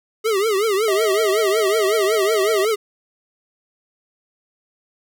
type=tone with vibrato; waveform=square; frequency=415.5 Hz; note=G#4; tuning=1 cent sharp; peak=-17 dBFS; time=0.24-2.76 s; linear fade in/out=20 ms; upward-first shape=triangle; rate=5.4 Hz; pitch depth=190 cents each way
type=tone; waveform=square; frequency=638 Hz; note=D#5; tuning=43 cents sharp; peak=-23 dBFS; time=0.88-2.65 s; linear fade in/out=2 ms
effects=none